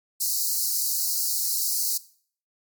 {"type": "high-pass noise", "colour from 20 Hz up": "white", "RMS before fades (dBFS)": -25, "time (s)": [0.2, 1.98], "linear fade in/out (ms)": 10, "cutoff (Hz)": 4200, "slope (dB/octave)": 96, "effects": ["noise-tail reverb RT60 0.5 s tail -18 dB re dry", "MP3 96 kbps"]}